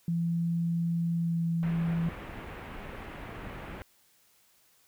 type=tone with pitch glide; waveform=sine; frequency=168.7 to 166.96 Hz; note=E3 to E3; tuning=+40 to +22 cents; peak=-26 dBFS; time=0.08-2.09 s; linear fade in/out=2 ms; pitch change=-18 cents; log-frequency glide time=1.13-1.46 s
type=low-pass noise; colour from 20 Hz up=pink; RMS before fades=-42 dBFS; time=1.63-3.82 s; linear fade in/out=0 ms; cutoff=2600 Hz; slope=24 dB/octave
effects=white hiss -65 dBFS RMS until 4.87 s